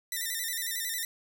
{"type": "tone with vibrato", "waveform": "5% pulse", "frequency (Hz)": 1899, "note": "A#6", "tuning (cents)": 32, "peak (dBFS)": -21, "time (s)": [0.12, 1.05], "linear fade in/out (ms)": 2, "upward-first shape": "square", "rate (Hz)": 11, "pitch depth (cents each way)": 73, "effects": []}